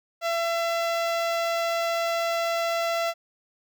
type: tone with notch filter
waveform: sawtooth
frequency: 673 Hz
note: E5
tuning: 36 cents sharp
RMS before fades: -26 dBFS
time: 0.21-3.14 s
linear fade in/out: 50 ms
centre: 10000 Hz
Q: 0.8
effects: none